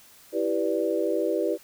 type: chord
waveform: sine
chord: E minor seventh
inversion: none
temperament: equal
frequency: 329.6 / 392 / 493.9 / 587.3 Hz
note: E4 / G4 / B4 / D5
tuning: 0 / 0 / 0 / 0 cents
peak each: -28 / -28 / -28 / -29 dBFS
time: 0.32-1.58 s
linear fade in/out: 50 ms
effects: white hiss -53 dBFS RMS until 1.63 s